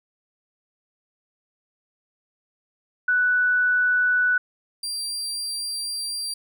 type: tone pair in turn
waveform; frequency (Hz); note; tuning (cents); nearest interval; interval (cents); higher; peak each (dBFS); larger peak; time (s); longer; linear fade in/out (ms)
sine / 30% pulse; 1484 / 4724; F#6 / D8; +5 / +9; octave + minor sixth; 2004; second; -17 / -24; first; 3.08-4.38 / 4.83-6.34; second; 5
effects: none